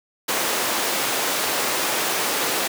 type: high-pass noise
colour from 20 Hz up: pink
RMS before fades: -23 dBFS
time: 0.28-2.68 s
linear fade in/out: 10 ms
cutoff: 410 Hz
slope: 12 dB/octave
effects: none